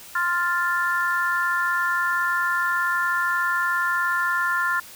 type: chord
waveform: sine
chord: F major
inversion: second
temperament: equal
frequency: 1046.5 / 1396.9 / 1760 Hz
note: C6 / F6 / A6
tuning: 0 / 0 / 0 cents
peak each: -26 / -23 / -25 dBFS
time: 0.15-4.8 s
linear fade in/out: 5 ms
effects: white hiss -43 dBFS RMS until 4.95 s